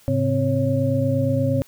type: tone cluster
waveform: sine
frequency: 106.8 / 135.3 / 260.6 / 550 Hz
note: G#2 / C#3 / C4 / C#5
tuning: +49 / -42 / -7 / -14 cents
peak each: -23 dBFS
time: 0.08-1.62 s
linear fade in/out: 0 ms
effects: white hiss -53 dBFS RMS until 1.67 s